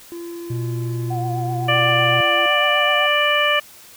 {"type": "tone", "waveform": "triangle", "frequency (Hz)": 341.6, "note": "F4", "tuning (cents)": -38, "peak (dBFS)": -27, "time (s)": [0.12, 2.46], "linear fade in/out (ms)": 0}
{"type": "tone with pitch glide", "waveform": "triangle", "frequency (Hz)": [121.4, 123.81], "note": ["B2", "B2"], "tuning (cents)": [-29, 5], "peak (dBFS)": -20, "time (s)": [0.5, 2.21], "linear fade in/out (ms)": 5, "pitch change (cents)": 34, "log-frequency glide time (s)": [1.25, 1.5]}
{"type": "tone with vibrato", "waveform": "sine", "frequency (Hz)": 730, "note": "F#5", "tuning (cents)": -24, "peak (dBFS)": -25, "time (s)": [1.1, 3.07], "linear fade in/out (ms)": 10, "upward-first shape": "triangle", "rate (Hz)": 7.9, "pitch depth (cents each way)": 64}
{"type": "harmonic tone", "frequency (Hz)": 590, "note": "D5", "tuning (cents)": 8, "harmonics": [1, 2, 3, 4, 5], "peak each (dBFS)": [-21, -21, -21, -21, -21], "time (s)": [1.68, 3.6], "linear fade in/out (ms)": 10}
{"effects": ["white hiss -44 dBFS RMS until 3.96 s"]}